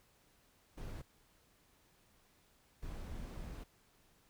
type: noise bursts at uneven times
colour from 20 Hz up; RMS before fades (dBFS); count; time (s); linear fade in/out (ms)
brown; -45; 2; 0.77-1.02 / 2.82-3.64; 10
effects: pink hiss -70 dBFS RMS until 4.29 s